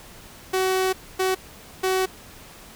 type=tone bursts at uneven times; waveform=sawtooth; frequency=376 Hz; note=F#4; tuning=28 cents sharp; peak=-16 dBFS; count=3; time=0.53-0.93 / 1.19-1.35 / 1.83-2.06 s; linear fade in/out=10 ms; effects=pink hiss -45 dBFS RMS until 2.75 s